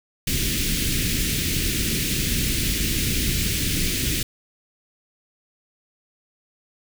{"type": "band-stop noise", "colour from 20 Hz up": "pink", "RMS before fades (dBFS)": -23, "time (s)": [0.27, 4.23], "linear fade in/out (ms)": 5, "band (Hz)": [340, 2100], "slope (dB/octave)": 24, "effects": []}